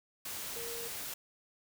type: tone in noise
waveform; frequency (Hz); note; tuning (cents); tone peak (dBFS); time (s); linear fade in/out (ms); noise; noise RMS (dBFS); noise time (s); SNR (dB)
sine; 466.2; A#4; 0; -43; 0.56-0.88; 5; white; -41; 0.25-1.14; -5
effects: none